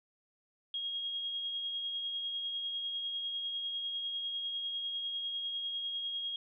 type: tone with tremolo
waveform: sine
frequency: 3272 Hz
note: G#7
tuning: 26 cents flat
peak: -33 dBFS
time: 0.74-6.36 s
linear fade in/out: 2 ms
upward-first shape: triangle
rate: 10 Hz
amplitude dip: 35%
effects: none